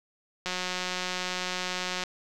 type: click train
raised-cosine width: 0.2 ms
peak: -14 dBFS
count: 288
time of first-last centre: 0.46-2.037 s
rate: 182 Hz
effects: none